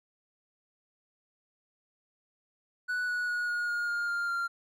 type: tone with pitch steps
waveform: triangle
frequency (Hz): 1480 / 1466.4 / 1452.9 / 1439.5 / 1426.3 / 1413.2 / 1400.2 / 1387.3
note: F#6 / F#6 / F#6 / F#6 / F6 / F6 / F6 / F6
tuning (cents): 0 / -16 / -32 / -48 / +36 / +20 / +4 / -12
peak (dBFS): -27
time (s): 2.88-4.48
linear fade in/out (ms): 20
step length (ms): 200
effects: none